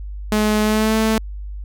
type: tone with pitch glide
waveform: sawtooth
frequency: 212.9 to 220.4 Hz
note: G#3 to A3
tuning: +43 to +3 cents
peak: -11 dBFS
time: 0.32-1.18 s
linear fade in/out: 2 ms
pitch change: +60 cents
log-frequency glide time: 0.62-0.96 s
effects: added 50 Hz sine -27 dBFS peak until 1.64 s

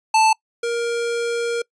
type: tone pair in turn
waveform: square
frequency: 880 / 469.7 Hz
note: A5 / A#4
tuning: 0 / +13 cents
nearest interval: major seventh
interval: 1087 cents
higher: first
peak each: -13 / -21 dBFS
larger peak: first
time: 0.14-0.33 / 0.63-1.62 s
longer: second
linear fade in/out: 5 ms
effects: noise-tail reverb RT60 0.1 s tail -25 dB re dry + resampled to 22050 Hz

